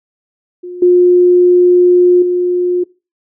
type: tone with level steps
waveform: sine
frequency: 357.1 Hz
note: F4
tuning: 39 cents sharp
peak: -23 / -4 / -10 dBFS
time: 0.63-2.84 s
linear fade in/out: 10 ms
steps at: 0.82 / 2.22 s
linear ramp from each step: 5 ms
effects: noise-tail reverb RT60 0.3 s tail -22 dB re dry